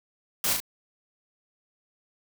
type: noise with echo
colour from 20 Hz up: white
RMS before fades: -26 dBFS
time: 0.44-0.53 s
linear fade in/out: 2 ms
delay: 36 ms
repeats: 2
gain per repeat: -3 dB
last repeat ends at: 0.602 s
effects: none